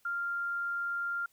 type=tone; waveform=sine; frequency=1394 Hz; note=F6; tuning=4 cents flat; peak=-31 dBFS; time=0.05-1.26 s; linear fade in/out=5 ms; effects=white hiss -69 dBFS RMS until 1.32 s